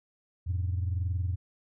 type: tone pair together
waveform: sine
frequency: 87.31 / 108.78 Hz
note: F2 / A2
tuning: 0 / -19 cents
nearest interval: major third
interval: 381 cents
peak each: -27 / -33 dBFS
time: 0.46-1.36 s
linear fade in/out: 20 ms
effects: tanh soft clip ceiling -22 dBFS